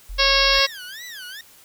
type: tone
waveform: sine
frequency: 43.65 Hz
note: F1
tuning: in tune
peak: -29 dBFS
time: 0.09-0.6 s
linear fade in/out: 10 ms
type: harmonic tone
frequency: 548 Hz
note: C#5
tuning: 20 cents flat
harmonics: 1 / 2 / 3 / 4 / 5 / 6 / 7 / 8 / 9 / 10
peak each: -24 / -24 / -24 / -24 / -24 / -24 / -24 / -24 / -24 / -24 dBFS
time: 0.18-0.67 s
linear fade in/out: 20 ms
type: tone with vibrato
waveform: 20% pulse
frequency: 1698 Hz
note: G#6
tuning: 38 cents sharp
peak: -29 dBFS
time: 0.53-1.41 s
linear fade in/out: 2 ms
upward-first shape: sine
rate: 2.4 Hz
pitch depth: 270 cents each way
effects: white hiss -50 dBFS RMS until 1.64 s